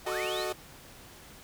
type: linear sweep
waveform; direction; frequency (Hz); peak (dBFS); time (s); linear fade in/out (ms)
sine; up; 560 to 4546; -36; 0.04-0.46; 50
type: chord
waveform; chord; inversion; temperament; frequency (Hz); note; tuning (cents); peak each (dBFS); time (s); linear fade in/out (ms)
sawtooth; D# diminished; first; equal with one note detuned; 370 / 440 / 614.8; F#4 / A4 / D#5; 0 / 0 / -21; -30 / -34 / -31; 0.06-0.53; 10
effects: pink hiss -51 dBFS RMS until 1.43 s